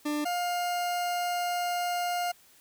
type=tone pair in turn; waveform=40% pulse; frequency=297.2 / 706.9 Hz; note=D4 / F5; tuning=+21 / +21 cents; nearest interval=octave + minor third; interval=1500 cents; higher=second; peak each=-27 / -27 dBFS; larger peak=neither; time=0.05-0.25 / 0.25-2.32 s; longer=second; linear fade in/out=10 ms; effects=white hiss -59 dBFS RMS until 2.6 s